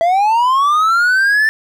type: linear sweep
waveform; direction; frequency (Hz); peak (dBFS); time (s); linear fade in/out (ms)
triangle; up; 656 to 1781; -8; 0.01-1.49; 0
effects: none